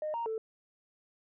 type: tone with pitch steps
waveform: sine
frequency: 613 / 931 / 442.6 Hz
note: D#5 / A#5 / A4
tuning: -26 / -2 / +10 cents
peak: -31 dBFS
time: 0.02-0.38 s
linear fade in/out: 2 ms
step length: 120 ms
effects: tanh soft clip ceiling -28 dBFS